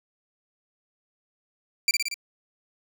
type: tone with echo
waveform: 20% pulse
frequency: 2349 Hz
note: D7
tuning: in tune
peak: -13 dBFS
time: 1.88-1.91 s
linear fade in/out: 2 ms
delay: 58 ms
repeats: 4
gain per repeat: -3 dB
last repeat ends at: 2.142 s
effects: none